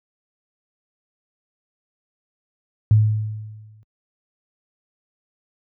sine tone with exponential decay, 107.5 Hz, A2, 40 cents flat, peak -8 dBFS, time 2.91-3.83 s, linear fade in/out 0 ms, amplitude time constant 200 ms, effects high-pass 60 Hz 12 dB/octave

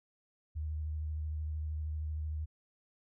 sine tone with vibrato, 77 Hz, D#2, 17 cents flat, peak -34 dBFS, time 0.55-2.46 s, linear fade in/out 20 ms, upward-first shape sine, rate 13 Hz, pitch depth 24 cents each way, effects none

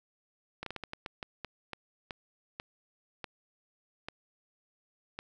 slowing click train, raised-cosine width 0.3 ms, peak -22 dBFS, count 15, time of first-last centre 0.63-5.19 s, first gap 33 ms, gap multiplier 1.31, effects none

